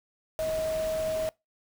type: tone in noise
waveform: sine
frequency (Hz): 634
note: D#5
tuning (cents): +32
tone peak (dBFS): -27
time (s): 0.39-1.29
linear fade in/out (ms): 0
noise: pink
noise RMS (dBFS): -40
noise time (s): 0.39-1.29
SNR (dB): +10
effects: noise-tail reverb RT60 0.2 s tail -23 dB re dry